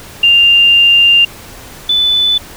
sine tone pair in turn, 2794 / 3494 Hz, F7 / A7, 0 / -13 cents, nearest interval major third, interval 387 cents, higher second, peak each -4 / -8 dBFS, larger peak first, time 0.23-1.25 / 1.89-2.38 s, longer first, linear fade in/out 5 ms, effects pink hiss -33 dBFS RMS until 2.56 s

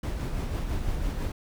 brown noise with tremolo, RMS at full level -28 dBFS, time 0.03-1.32 s, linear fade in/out 5 ms, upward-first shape sine, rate 6 Hz, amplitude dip 35%, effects none

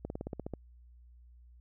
slowing click train, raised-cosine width 2 ms, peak -24 dBFS, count 9, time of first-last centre 0.05-0.537 s, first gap 51 ms, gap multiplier 1.05, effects added 60 Hz sine -54 dBFS peak until 1.6 s

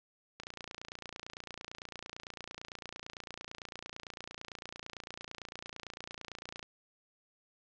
click train, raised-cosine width 0.2 ms, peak -25 dBFS, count 181, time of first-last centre 0.4-6.628 s, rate 28.9 Hz, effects low-pass 7000 Hz 12 dB/octave

